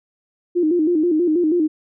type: tone with vibrato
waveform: sine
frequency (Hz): 329.9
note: E4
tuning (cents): +1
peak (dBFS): -14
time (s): 0.55-1.68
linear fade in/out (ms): 20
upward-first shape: square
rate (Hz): 6.2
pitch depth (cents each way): 110
effects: none